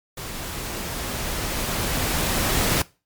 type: noise with level ramp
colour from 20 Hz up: pink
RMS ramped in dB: -33 to -20 dBFS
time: 0.17-2.82 s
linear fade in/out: 5 ms
effects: noise-tail reverb RT60 0.3 s tail -21 dB re dry + MP3 96 kbps